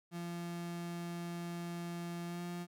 35% pulse tone with pitch glide, 171.9 to 174.7 Hz, F3 to F3, -27 to +1 cents, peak -38 dBFS, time 0.11-2.67 s, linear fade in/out 50 ms, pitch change +28 cents, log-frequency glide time 2.26-2.42 s, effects none

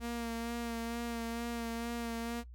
sawtooth tone with vibrato, 233.1 Hz, A#3, in tune, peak -32 dBFS, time 0-2.44 s, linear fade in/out 50 ms, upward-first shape sine, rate 2.2 Hz, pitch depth 23 cents each way, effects noise-tail reverb RT60 0.1 s tail -18 dB re dry + added 60 Hz sine -47 dBFS peak until 2.54 s

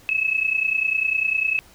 sine tone pair together, 2566 / 2596 Hz, E7 / E7, -47 / -27 cents, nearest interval unison, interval 20 cents, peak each -23 / -21 dBFS, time 0.09-1.59 s, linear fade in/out 0 ms, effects pink hiss -51 dBFS RMS until 1.74 s

